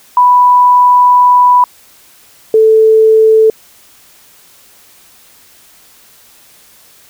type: tone pair in turn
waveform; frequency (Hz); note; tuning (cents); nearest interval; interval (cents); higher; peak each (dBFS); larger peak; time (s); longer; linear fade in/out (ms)
sine; 987.8 / 440; B5 / A4; 0 / 0; octave + major second; 1400; first; -3; neither; 0.17-1.64 / 2.54-3.5; first; 2
effects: white hiss -43 dBFS RMS until 7.09 s